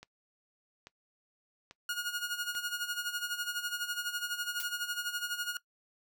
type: click train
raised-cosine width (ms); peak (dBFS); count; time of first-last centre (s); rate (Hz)
0.2; -31; 4; 0.03-2.551; 1.19
type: tone with tremolo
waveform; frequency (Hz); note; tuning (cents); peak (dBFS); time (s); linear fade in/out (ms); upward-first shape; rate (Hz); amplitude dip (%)
sawtooth; 1435; F6; +47; -27; 1.89-5.57; 2; sine; 12; 70
type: noise with exponential decay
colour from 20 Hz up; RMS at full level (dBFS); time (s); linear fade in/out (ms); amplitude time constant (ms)
blue; -34; 4.6-4.72; 0; 24
effects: noise-tail reverb RT60 0.1 s tail -20 dB re dry